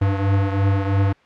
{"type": "beating tone pair", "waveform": "square", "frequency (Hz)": [97.7, 100.7], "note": ["G2", "G2"], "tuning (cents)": [-5, 47], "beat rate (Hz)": 3, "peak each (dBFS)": [-18, -24], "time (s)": [0.01, 1.13], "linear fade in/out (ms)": 10, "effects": ["white hiss -53 dBFS RMS until 1.25 s", "low-pass 2000 Hz 12 dB/octave"]}